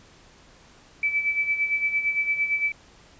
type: tone with tremolo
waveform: sine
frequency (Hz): 2310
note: D7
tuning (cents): -29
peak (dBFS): -19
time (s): 1.03-2.72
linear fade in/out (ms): 2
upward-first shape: sine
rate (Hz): 8.8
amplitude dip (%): 65
effects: pink hiss -53 dBFS RMS until 3.19 s + resampled to 16000 Hz

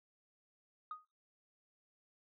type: tone with exponential decay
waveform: sine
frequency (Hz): 1244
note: D#6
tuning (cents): -1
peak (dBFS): -37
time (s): 0.91-1.05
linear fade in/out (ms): 2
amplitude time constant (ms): 30
effects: noise-tail reverb RT60 0.3 s tail -23 dB re dry + tanh soft clip ceiling -36 dBFS

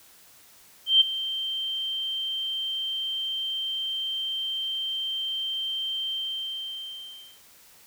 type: tone with ADSR envelope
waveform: sine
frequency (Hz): 3136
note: G7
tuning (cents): 0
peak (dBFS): -12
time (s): 0.86-7.41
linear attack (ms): 150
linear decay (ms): 10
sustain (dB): -15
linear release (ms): 1300
effects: white hiss -54 dBFS RMS until 7.86 s

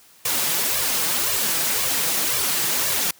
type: noise with flanger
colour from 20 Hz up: white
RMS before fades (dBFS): -22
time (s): 0.25-3.11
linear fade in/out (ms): 5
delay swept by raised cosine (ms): 1.7 to 6.2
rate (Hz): 1.9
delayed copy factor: +0.8
effects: white hiss -52 dBFS RMS until 3.19 s + high-pass 80 Hz 12 dB/octave

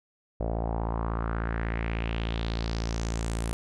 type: tone with low-pass filter sweep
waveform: sawtooth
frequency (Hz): 56.4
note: A1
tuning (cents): +44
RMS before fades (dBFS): -30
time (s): 0.4-3.53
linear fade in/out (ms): 0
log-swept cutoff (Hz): 610 to 10000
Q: 3.2
effects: none

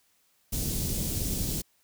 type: band-stop noise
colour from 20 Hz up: pink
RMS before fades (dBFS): -30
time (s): 0.52-1.62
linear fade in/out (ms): 10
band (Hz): 290 to 5700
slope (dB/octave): 12
effects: white hiss -68 dBFS RMS until 1.83 s

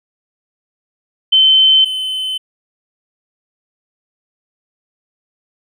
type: tone pair in turn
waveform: sine / triangle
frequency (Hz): 3076 / 3053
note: G7 / G7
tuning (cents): -33 / -46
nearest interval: unison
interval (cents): 13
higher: first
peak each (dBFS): -6 / -16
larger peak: first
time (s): 1.32-1.85 / 1.85-2.38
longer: neither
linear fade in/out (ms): 10
effects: none

